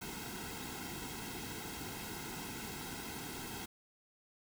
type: noise with comb filter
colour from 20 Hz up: pink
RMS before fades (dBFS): -44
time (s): 0.01-3.66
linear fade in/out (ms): 10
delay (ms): 1.7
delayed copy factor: -0.8
effects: none